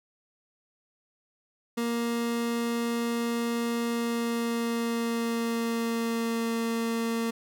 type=tone with pitch glide; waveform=30% pulse; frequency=234.3 to 229.3 Hz; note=A#3 to A#3; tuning=+9 to -28 cents; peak=-24 dBFS; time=1.77-7.31 s; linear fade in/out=10 ms; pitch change=-37 cents; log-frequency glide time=3.88-6.53 s; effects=none